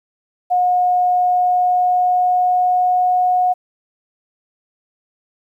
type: tone with pitch glide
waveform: sine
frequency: 722 to 727.9 Hz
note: F#5 to F#5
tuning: -43 to -29 cents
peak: -12 dBFS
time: 0.5-3.54 s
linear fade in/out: 20 ms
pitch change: +14 cents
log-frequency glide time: 1.09-3.12 s
effects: 9-bit